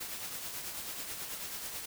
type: noise with tremolo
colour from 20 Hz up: white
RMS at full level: -39 dBFS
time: 0-1.86 s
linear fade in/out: 10 ms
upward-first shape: triangle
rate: 9.2 Hz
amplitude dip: 45%
effects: none